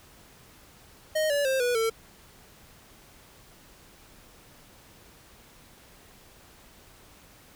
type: tone with pitch steps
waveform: square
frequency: 622.3 / 574 / 529.4 / 488.2 / 450.3 Hz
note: D#5 / D5 / C5 / B4 / A4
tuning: 0 / -40 / +20 / -20 / +40 cents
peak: -24 dBFS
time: 1.15-1.9 s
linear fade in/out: 10 ms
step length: 150 ms
effects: pink hiss -54 dBFS RMS until 7.55 s

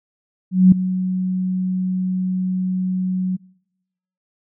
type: tone with ADSR envelope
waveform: sine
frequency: 185 Hz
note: F#3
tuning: in tune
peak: -4 dBFS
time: 0.51-3.37 s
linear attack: 210 ms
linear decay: 4 ms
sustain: -14 dB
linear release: 17 ms
effects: noise-tail reverb RT60 0.9 s tail -26 dB re dry

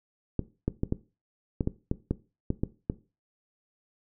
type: clicks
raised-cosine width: 3 ms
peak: -13 dBFS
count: 11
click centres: 0.393 / 0.68 / 0.834 / 0.924 / 1.608 / 1.674 / 1.914 / 2.11 / 2.504 / 2.635 / 2.899 s
effects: noise-tail reverb RT60 0.3 s tail -17 dB re dry

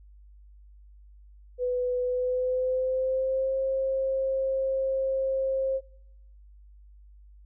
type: tone with pitch glide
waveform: sine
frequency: 497.3 to 533 Hz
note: B4 to C5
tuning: +12 to +32 cents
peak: -24 dBFS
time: 1.58-5.81 s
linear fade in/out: 50 ms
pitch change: +120 cents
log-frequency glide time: 2.03-3.56 s
effects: noise-tail reverb RT60 0.8 s tail -23 dB re dry + added 50 Hz sine -49 dBFS peak until 7.45 s

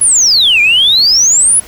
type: exponential two-way sweep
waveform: sine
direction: down then up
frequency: 10530 to 2349 to 10530 Hz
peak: -4 dBFS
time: 0.01-1.6 s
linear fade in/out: 5 ms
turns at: 0.61 s
effects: tanh soft clip ceiling -1 dBFS + pink hiss -34 dBFS RMS until 1.67 s

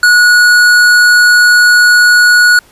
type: tone with tanh clipping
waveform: sine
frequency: 1459 Hz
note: F#6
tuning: 25 cents flat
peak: -5 dBFS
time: 0.03-2.59 s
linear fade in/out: 2 ms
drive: 16 dB
effects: pink hiss -44 dBFS RMS until 2.71 s + resampled to 32000 Hz

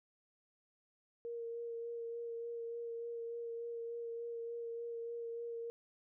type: tone with vibrato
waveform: sine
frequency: 466.2 Hz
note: A#4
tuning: in tune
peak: -40 dBFS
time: 1.25-5.7 s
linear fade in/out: 0 ms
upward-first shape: sine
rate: 3.4 Hz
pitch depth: 15 cents each way
effects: none

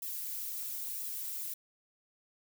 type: noise with flanger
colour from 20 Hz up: violet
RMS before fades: -39 dBFS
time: 0.02-1.54 s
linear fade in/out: 5 ms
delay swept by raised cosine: 1.3 to 5 ms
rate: 0.99 Hz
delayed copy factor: -0.75
effects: none

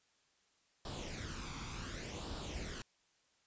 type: noise with flanger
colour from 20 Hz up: pink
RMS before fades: -44 dBFS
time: 0.85-2.82 s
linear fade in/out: 2 ms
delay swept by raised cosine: 0.23 to 0.87 ms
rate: 0.68 Hz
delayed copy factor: +0.6
effects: white hiss -74 dBFS RMS until 3.46 s + resampled to 16000 Hz

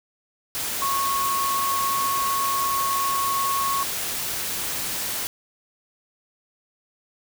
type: tone in noise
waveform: sine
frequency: 1100 Hz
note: C#6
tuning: 14 cents flat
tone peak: -22 dBFS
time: 0.82-3.83 s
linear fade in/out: 0 ms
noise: white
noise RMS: -28 dBFS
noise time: 0.55-5.27 s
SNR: +3 dB
effects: none

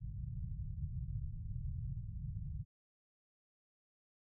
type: low-pass noise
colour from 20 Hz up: white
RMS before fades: -42 dBFS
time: 0-2.65 s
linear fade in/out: 50 ms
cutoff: 150 Hz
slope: 48 dB/octave
effects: none

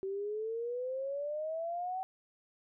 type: exponential sweep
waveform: sine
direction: up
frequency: 381.2 to 764 Hz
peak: -34 dBFS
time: 0.03-2.03 s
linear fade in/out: 0 ms
effects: none

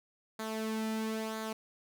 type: tone with flanger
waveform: sawtooth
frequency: 220 Hz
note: A3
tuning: in tune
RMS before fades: -36 dBFS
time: 0.39-1.53 s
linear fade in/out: 5 ms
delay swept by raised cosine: 0.36 to 1.86 ms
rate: 1 Hz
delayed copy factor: -0.55
effects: none

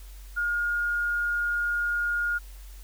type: tone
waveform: sine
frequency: 1425 Hz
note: F6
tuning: 34 cents sharp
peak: -24 dBFS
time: 0.36-2.39 s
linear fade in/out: 20 ms
effects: added 47 Hz sine -41 dBFS peak until 2.83 s + white hiss -54 dBFS RMS until 2.83 s

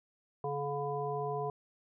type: harmonic tone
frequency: 142.7 Hz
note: D3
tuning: 49 cents flat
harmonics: 1 / 3 / 5 / 7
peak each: -40 / -36 / -38 / -40 dBFS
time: 0.44-1.5 s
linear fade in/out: 2 ms
effects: none

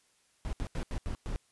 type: noise bursts at uneven times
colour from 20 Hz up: brown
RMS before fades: -34 dBFS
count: 6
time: 0.45-0.53 / 0.6-0.67 / 0.75-0.83 / 0.91-0.98 / 1.06-1.15 / 1.26-1.36 s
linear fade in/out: 0 ms
effects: white hiss -69 dBFS RMS until 1.51 s + resampled to 24000 Hz

